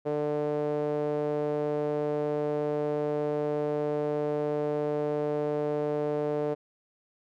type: tone with band-pass filter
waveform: sawtooth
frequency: 148.6 Hz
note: D3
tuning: 21 cents sharp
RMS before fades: -29 dBFS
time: 0.05-6.55 s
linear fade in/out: 20 ms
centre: 500 Hz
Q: 3.6
effects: none